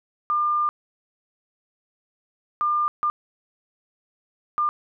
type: tone bursts at uneven times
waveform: sine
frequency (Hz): 1200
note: D6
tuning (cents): +37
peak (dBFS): -19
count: 4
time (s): 0.3-0.69 / 2.61-2.88 / 3.03-3.1 / 4.58-4.69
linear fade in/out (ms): 0
effects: none